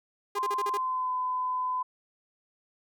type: tone bursts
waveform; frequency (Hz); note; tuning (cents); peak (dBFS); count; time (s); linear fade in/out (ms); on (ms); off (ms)
sawtooth; 406.2; G#4; -38; -28; 6; 0.35-0.774; 5; 39; 38
type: tone with pitch glide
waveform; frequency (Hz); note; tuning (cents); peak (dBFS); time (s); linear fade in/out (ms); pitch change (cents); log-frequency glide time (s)
sine; 1038 to 1012.5; C6 to B5; -14 to +43; -27; 0.36-1.83; 10; -43; 0.71-1.11
effects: none